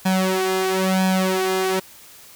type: tone with flanger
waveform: sawtooth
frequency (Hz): 188.1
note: F#3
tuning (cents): +29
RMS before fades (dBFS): -20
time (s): 0.05-1.8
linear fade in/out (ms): 10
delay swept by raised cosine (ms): 1.2 to 2.9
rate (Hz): 1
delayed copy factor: +0.9
effects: white hiss -45 dBFS RMS until 2.35 s